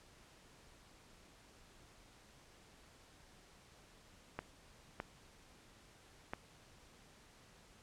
clicks, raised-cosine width 0.5 ms, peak -25 dBFS, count 3, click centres 4.39 / 5.001 / 6.335 s, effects pink hiss -63 dBFS RMS until 7.82 s + low-pass 9000 Hz 12 dB/octave

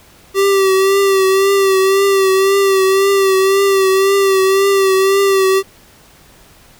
square tone with vibrato, 388.3 Hz, G4, 16 cents flat, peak -10 dBFS, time 0.34-5.63 s, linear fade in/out 50 ms, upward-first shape triangle, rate 1.9 Hz, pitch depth 42 cents each way, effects pink hiss -45 dBFS RMS until 6.79 s

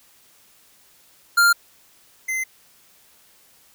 square tone pair in turn, 1396.9 / 2064 Hz, F6 / C7, 0 / -24 cents, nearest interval perfect fifth, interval 676 cents, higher second, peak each -13 / -23 dBFS, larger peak first, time 1.37-1.53 / 2.28-2.44 s, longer neither, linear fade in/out 10 ms, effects white hiss -55 dBFS RMS until 3.74 s

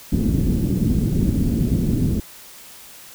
white low-pass noise, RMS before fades -19 dBFS, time 0.12-2.2 s, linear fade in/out 2 ms, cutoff 260 Hz, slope 24 dB/octave, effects white hiss -42 dBFS RMS until 3.14 s

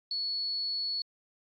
sine tone, 4400 Hz, C#8, 14 cents flat, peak -30 dBFS, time 0.11-1.02 s, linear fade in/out 2 ms, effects AAC 64 kbps

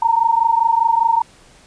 sine tone pair together, 907 / 932 Hz, A#5 / A#5, -48 / -1 cents, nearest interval unison, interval 47 cents, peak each -15 dBFS, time 0.02-1.22 s, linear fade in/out 5 ms, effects pink hiss -48 dBFS RMS until 1.66 s + resampled to 22050 Hz

